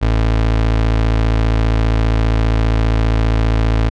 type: tone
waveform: 30% pulse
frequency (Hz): 55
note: A1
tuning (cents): 0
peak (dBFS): -9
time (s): 0.01-3.9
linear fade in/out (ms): 20
effects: low-pass 4000 Hz 12 dB/octave